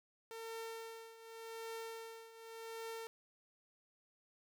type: tone with tremolo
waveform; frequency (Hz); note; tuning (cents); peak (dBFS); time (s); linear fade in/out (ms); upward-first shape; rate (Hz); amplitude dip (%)
sawtooth; 453; A#4; -50; -39; 0.31-3.07; 0; triangle; 0.87; 80
effects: none